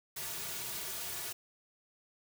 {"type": "noise with comb filter", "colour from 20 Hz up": "white", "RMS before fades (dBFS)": -40, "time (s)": [0.16, 1.33], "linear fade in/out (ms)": 10, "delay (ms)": 3.8, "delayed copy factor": -0.8, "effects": []}